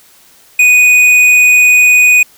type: tone with tanh clipping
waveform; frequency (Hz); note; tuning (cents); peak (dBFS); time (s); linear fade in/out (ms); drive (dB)
sine; 2481; D#7; -6; -5; 0.59-2.23; 5; 10
effects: white hiss -44 dBFS RMS until 2.37 s